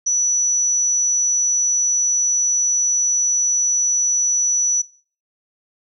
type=tone; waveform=sine; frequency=5920 Hz; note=F#8; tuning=in tune; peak=-15 dBFS; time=0.06-4.82 s; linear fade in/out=10 ms; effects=noise-tail reverb RT60 0.4 s tail -20 dB re dry